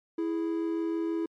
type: tone pair together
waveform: triangle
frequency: 329.6 / 415.9 Hz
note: E4 / G#4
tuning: 0 / +2 cents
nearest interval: major third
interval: 402 cents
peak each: -26 / -34 dBFS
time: 0.18-1.26 s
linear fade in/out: 5 ms
effects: MP3 64 kbps